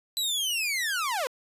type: linear sweep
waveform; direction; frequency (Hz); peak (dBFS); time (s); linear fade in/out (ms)
sawtooth; down; 4011 to 475.8; -23; 0.17-1.27; 0
effects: resampled to 32000 Hz